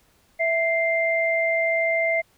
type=tone pair together; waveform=sine; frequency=659.3 / 2093 Hz; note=E5 / C7; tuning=0 / 0 cents; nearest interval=octave + minor sixth; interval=2000 cents; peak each=-22 dBFS; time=0.39-2.22 s; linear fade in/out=20 ms; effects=pink hiss -61 dBFS RMS until 2.37 s